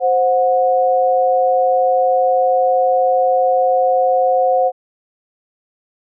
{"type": "tone pair together", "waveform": "sine", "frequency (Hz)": [523.3, 730.8], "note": ["C5", "F#5"], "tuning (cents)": [0, -22], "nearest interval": "tritone", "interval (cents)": 578, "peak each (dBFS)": -14, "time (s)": [0, 4.72], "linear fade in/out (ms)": 50, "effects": []}